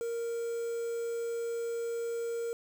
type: tone with quantisation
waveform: triangle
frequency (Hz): 465.5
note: A#4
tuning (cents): -2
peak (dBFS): -30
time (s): 0.01-2.53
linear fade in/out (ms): 0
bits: 8
effects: none